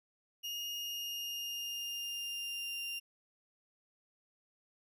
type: tone with pitch glide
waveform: 35% pulse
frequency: 2851 to 2787 Hz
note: F7 to F7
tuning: +35 to -4 cents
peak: -36 dBFS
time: 0.43-3 s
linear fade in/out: 20 ms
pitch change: -39 cents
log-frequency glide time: 0.74-2.8 s
effects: none